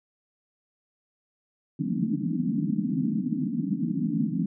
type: band-pass noise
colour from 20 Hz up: pink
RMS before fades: -27 dBFS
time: 1.79-4.46 s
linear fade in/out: 5 ms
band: 150 to 300 Hz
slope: 96 dB/octave
effects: none